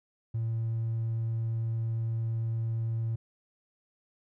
triangle tone, 113.6 Hz, A#2, 44 cents flat, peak -25 dBFS, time 0.34-3.16 s, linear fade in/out 10 ms, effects tanh soft clip ceiling -24 dBFS

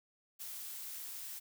blue noise, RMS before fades -45 dBFS, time 0.39-1.4 s, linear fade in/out 20 ms, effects none

